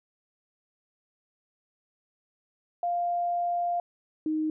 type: tone pair in turn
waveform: sine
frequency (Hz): 698.5 / 311.1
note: F5 / D#4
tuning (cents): 0 / 0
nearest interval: octave + major second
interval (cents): 1400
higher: first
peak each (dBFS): -25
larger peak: neither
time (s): 2.83-3.8 / 4.26-4.5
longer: first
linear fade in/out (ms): 2
effects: none